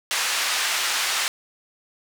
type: band-pass noise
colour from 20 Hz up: pink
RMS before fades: -24 dBFS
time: 0.11-1.28 s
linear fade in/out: 0 ms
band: 1400 to 8500 Hz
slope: 12 dB/octave
effects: none